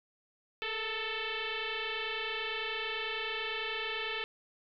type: tone with frequency modulation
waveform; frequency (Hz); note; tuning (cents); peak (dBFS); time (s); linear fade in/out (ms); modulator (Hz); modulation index
sine; 426.5; G#4; +46; -33; 0.62-4.24; 0; 441; 7.3
effects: none